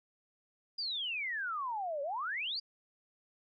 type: exponential two-way sweep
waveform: sine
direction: down then up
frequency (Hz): 4928 to 545 to 4928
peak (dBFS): -34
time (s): 0.78-2.6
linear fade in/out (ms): 10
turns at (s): 2.02
effects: none